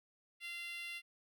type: tone with high-pass filter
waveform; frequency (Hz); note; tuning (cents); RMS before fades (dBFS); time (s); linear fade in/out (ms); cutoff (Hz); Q
10% pulse; 690; F5; -21; -45; 0.4-1.02; 50; 2400; 7.9
effects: none